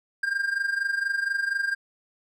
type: tone with amplitude modulation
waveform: triangle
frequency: 1600 Hz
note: G6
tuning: 35 cents sharp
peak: -19 dBFS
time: 0.23-1.75 s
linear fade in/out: 5 ms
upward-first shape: sine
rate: 24.2 Hz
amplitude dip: 75%
effects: none